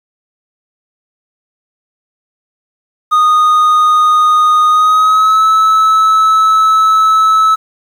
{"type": "tone with pitch glide", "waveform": "triangle", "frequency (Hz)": [1236, 1301.2], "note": ["D#6", "E6"], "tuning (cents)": [-12, -23], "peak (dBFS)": -4, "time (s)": [3.11, 7.56], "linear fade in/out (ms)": 20, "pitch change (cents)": 89, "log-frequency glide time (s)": [4.68, 5.44], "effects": ["7-bit"]}